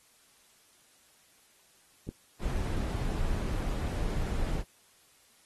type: click train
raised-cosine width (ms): 3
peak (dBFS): -24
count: 5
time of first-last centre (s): 2.09-3.465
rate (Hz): 2.91
type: noise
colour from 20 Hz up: brown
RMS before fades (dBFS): -31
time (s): 2.39-4.64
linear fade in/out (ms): 50
effects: white hiss -63 dBFS RMS until 5.45 s + AAC 32 kbps